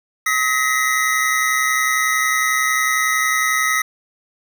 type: tone cluster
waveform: square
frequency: 1273 / 1902 / 2033 Hz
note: D#6 / A#6 / B6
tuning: +39 / +34 / +50 cents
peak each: -21 dBFS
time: 0.26-3.82 s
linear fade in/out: 5 ms
effects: none